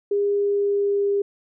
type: tone with pitch glide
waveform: sine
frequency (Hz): 405.5 to 402.2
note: G#4 to G4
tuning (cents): -41 to +44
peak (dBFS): -18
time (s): 0.11-1.22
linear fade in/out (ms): 5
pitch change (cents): -15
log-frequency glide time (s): 0.33-1.11
effects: none